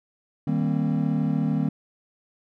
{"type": "chord", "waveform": "triangle", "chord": "C minor seventh", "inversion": "first", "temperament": "equal with one note detuned", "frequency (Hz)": [155.56, 196, 233.1, 266.7], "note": ["Eb3", "G3", "Bb3", "C4"], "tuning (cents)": [0, 0, 0, 33], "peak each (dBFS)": [-23, -26, -25, -26], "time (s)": [0.47, 1.69], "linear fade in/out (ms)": 5, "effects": []}